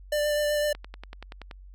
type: tone with vibrato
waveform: square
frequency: 593 Hz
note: D5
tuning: 17 cents sharp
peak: -24 dBFS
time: 0.12-0.73 s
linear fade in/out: 5 ms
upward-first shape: triangle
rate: 7.9 Hz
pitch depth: 16 cents each way
type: click train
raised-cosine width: 0.3 ms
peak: -24 dBFS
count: 9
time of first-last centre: 0.75-1.512 s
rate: 10.5 Hz
effects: added 47 Hz sine -44 dBFS peak until 1.74 s